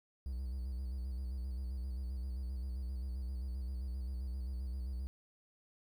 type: tone with vibrato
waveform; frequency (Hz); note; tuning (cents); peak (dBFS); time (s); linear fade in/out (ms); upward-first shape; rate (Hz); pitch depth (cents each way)
triangle; 63.7; C2; -46; -35; 0.26-5.07; 0; square; 7.6; 75
effects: 11-bit